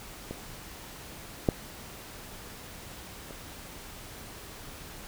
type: clicks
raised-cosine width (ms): 2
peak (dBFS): -22 / -8 / -30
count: 3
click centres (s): 0.31 / 1.488 / 3.308
effects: pink hiss -45 dBFS RMS until 5.07 s